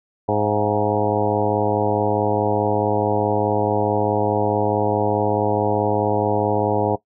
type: harmonic tone with a mistuned harmonic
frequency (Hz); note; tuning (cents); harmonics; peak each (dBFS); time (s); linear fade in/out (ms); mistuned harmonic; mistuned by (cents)
104.7; G#2; +15; 1 / 2 / 3 / 4 / 5 / 6 / 7 / 8 / 9; -26 / -28 / -26 / -23 / -24 / -26 / -25 / -26 / -27; 0.28-6.96; 10; 6; +71
effects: noise-tail reverb RT60 0.1 s tail -18 dB re dry